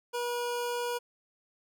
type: tone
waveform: 25% pulse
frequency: 482.2 Hz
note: B4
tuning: 41 cents flat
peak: -27 dBFS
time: 0.13-0.99 s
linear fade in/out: 20 ms
effects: none